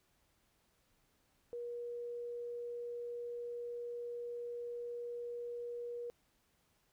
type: tone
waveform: sine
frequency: 478.2 Hz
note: A#4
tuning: 44 cents sharp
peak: -40 dBFS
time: 1.53-6.1 s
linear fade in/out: 0 ms
effects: pink hiss -75 dBFS RMS until 6.92 s